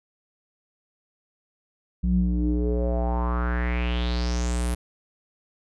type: tone with low-pass filter sweep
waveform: square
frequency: 60.2 Hz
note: B1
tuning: 44 cents flat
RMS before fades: -24 dBFS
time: 2.03-4.75 s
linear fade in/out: 10 ms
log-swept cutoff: 150 to 11000 Hz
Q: 4.9
effects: none